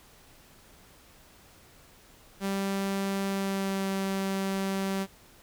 sawtooth tone with pitch glide, 195.9 to 193.76 Hz, G3 to G3, -1 to -20 cents, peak -24 dBFS, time 2.4-5.07 s, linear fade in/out 50 ms, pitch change -19 cents, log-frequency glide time 3.27-3.87 s, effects pink hiss -56 dBFS RMS until 5.42 s

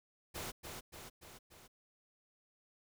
pink noise with echo, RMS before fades -43 dBFS, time 0.34-0.52 s, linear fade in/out 20 ms, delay 290 ms, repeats 4, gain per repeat -4 dB, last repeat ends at 1.68 s, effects none

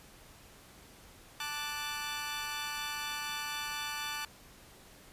15% pulse chord, D major, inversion second, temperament equal, 880 / 1174.7 / 1480 Hz, A5 / D6 / F#6, 0 / 0 / 0 cents, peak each -34 dBFS, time 1.4-4.25 s, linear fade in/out 2 ms, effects pink hiss -56 dBFS RMS until 5.12 s + resampled to 32000 Hz

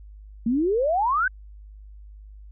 sine exponential sweep, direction up, 220 to 1582 Hz, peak -19 dBFS, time 0.46-1.28 s, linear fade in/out 5 ms, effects added 51 Hz sine -41 dBFS peak until 2.51 s

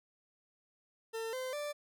40% pulse tone with pitch steps, 450.9 / 515 / 588.1 Hz, A4 / C5 / D5, +42 / -28 / +2 cents, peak -36 dBFS, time 1.13-1.73 s, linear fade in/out 20 ms, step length 200 ms, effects none

